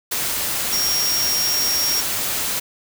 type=tone in noise; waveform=sine; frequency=5588 Hz; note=F8; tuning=in tune; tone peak=-19 dBFS; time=0.72-2.01 s; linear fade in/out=10 ms; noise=white; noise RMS=-23 dBFS; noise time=0.11-2.6 s; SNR=+1 dB; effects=none